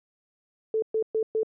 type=tone bursts; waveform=sine; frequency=440 Hz; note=A4; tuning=in tune; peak=-22 dBFS; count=4; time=0.74-1.432 s; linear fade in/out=2 ms; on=83 ms; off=120 ms; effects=none